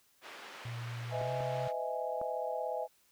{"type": "band-pass noise", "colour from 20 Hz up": "white", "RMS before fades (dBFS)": -49, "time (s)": [0.21, 1.73], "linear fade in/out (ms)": 50, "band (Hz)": [390, 2400], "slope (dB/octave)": 12}
{"type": "tone with pitch glide", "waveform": "sine", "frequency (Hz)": [118.6, 130.08], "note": ["A#2", "C3"], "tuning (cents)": [30, -10], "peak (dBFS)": -38, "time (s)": [0.65, 1.68], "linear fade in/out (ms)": 5, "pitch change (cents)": 160, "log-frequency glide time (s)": [1.21, 1.3]}
{"type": "chord", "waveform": "sine", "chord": "E major seventh", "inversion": "second", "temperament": "equal with one note detuned", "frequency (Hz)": [505.7, 622.3, 659.3, 830.6], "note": ["B4", "D#5", "E5", "G#5"], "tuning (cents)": [41, 0, 0, 0], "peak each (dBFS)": -39, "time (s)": [1.1, 2.88], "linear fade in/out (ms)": 50}
{"type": "clicks", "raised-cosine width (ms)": 1, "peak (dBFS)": [-30, -30, -30], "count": 3, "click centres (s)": [1.213, 1.406, 2.215]}
{"effects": ["white hiss -69 dBFS RMS until 3.11 s"]}